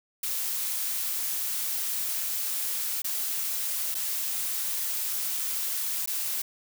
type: noise with dropouts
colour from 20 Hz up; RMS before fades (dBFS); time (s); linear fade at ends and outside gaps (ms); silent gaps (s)
blue; -30; 0.23-6.42; 5; 3.02-3.043 / 3.945-3.95 / 6.06-6.074
effects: none